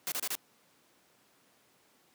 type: noise bursts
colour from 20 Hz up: white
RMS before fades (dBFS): -34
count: 4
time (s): 0.07-0.353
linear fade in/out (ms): 0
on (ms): 49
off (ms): 29
effects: pink hiss -66 dBFS RMS until 2.14 s + high-pass 200 Hz 12 dB/octave